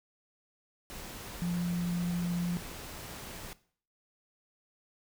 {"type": "tone in noise", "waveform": "sine", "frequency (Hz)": 174.61, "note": "F3", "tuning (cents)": 0, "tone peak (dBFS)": -29, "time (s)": [1.42, 2.57], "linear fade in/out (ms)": 0, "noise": "pink", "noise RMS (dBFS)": -44, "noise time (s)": [0.9, 3.53], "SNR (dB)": 12, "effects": ["noise-tail reverb RT60 0.5 s tail -18 dB re dry"]}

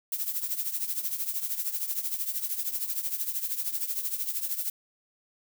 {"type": "noise with tremolo", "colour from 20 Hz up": "violet", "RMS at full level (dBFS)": -28, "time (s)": [0.12, 4.7], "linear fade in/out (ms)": 2, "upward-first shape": "triangle", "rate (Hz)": 13, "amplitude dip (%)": 80, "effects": []}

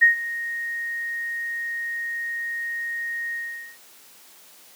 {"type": "tone with ADSR envelope", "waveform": "sine", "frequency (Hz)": 1864.7, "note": "A#6", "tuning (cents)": 0, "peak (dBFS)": -9, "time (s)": [0.01, 3.78], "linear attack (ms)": 19, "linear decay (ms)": 120, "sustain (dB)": -17, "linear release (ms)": 450, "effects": ["white hiss -50 dBFS RMS until 4.75 s", "high-pass 200 Hz 12 dB/octave"]}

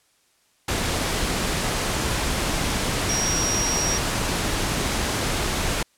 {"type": "tone in noise", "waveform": "sine", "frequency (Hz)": 5660, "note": "F8", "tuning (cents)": 22, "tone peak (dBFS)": -23, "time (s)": [3.09, 3.98], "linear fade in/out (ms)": 5, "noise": "pink", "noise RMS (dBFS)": -24, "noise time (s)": [0.68, 5.83], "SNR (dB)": -2, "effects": ["white hiss -63 dBFS RMS until 5.97 s", "low-pass 10000 Hz 12 dB/octave"]}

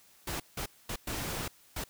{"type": "noise bursts at uneven times", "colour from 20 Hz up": "pink", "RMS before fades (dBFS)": -36, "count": 5, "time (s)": [[0.27, 0.4], [0.57, 0.66], [0.89, 0.96], [1.07, 1.48], [1.76, 1.84]], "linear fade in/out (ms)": 5, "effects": ["white hiss -61 dBFS RMS until 1.89 s"]}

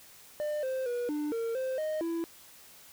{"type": "tone with pitch steps", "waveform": "triangle", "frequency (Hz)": [599, 522, 483.9, 298, 458.7, 521, 620, 333.5], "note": ["D5", "C5", "B4", "D4", "A#4", "C5", "D#5", "E4"], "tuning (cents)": [34, -4, -35, 25, -28, -7, -6, 20], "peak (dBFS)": -28, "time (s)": [0.4, 2.24], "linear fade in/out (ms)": 0, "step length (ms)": 230, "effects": ["white hiss -54 dBFS RMS until 2.92 s"]}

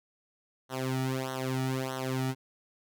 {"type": "tone with flanger", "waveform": "sawtooth", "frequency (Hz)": 130.81, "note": "C3", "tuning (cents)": 0, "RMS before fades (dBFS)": -32, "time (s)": [0.69, 2.35], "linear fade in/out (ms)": 50, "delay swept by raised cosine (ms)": [0.41, 1.91], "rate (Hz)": 1.6, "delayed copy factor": -0.95, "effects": []}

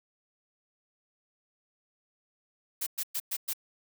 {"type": "noise bursts", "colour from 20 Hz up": "blue", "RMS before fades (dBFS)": -32, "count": 5, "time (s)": [2.81, 3.535], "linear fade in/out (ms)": 10, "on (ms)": 57, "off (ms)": 110, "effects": []}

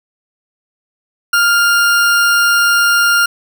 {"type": "tone", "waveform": "40% pulse", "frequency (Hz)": 1403, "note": "F6", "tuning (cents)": 8, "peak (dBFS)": -8, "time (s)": [1.33, 3.26], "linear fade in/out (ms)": 5, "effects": []}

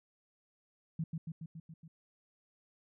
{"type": "tone with echo", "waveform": "sine", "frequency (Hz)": 161.9, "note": "E3", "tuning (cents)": -31, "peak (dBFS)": -32, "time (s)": [0.99, 1.04], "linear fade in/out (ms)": 5, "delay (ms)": 140, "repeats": 6, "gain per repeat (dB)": -3, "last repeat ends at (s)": 1.88, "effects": []}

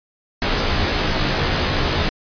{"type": "noise with comb filter", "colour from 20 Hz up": "pink", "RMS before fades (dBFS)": -19, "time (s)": [0.42, 2.09], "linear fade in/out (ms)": 0, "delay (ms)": 18, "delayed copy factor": -1, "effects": ["resampled to 11025 Hz"]}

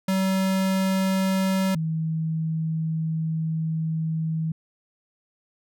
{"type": "tone pair in turn", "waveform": ["square", "sine"], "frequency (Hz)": [190.5, 160.19], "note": ["G3", "E3"], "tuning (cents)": [-49, -49], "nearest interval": "minor third", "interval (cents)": 300, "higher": "first", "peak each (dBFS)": [-21, -23], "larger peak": "first", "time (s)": [[0.08, 1.75], [1.75, 4.52]], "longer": "second", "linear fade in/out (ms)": 5, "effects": []}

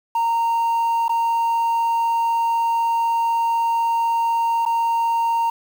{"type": "tone with dropouts", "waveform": "sine", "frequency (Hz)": 924, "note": "A#5", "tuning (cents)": -16, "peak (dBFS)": -14, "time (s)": [0.15, 5.5], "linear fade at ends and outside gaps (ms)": 5, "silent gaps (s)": [[1.082, 1.093], [4.653, 4.661]], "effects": ["tanh soft clip ceiling -16 dBFS", "7-bit"]}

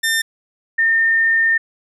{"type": "tone pair in turn", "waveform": ["sawtooth", "sine"], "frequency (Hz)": [1800, 1815.7], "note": ["A6", "A#6"], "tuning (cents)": [39, -46], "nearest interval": "unison", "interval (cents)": 15, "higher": "second", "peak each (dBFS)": -12, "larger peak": "neither", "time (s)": [[0.03, 0.22], [0.78, 1.58]], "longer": "second", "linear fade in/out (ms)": 10, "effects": []}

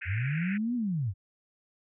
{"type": "band-pass noise", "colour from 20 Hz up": "pink", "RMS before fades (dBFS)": -39, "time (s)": [0.01, 0.58], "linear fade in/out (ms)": 10, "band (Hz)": [1500, 2600], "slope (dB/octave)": 96}
{"type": "linear two-way sweep", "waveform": "sine", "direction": "up then down", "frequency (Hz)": [82.41, 250, 84.5], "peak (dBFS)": -27, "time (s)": [0.05, 1.14], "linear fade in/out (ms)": 50, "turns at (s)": 0.75}
{"effects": []}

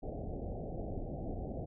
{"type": "low-pass noise", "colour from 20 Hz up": "pink", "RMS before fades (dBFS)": -40, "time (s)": [0.02, 1.66], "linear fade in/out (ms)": 20, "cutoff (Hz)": 760, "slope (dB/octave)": 96, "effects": []}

